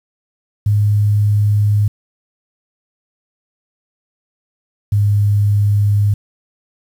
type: tone pair in turn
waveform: sine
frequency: 103.9 / 102.65 Hz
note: G#2 / G#2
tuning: +1 / -20 cents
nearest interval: unison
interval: 21 cents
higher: first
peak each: -10 / -10 dBFS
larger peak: neither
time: 0.66-1.88 / 4.92-6.14 s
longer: neither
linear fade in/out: 5 ms
effects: 7-bit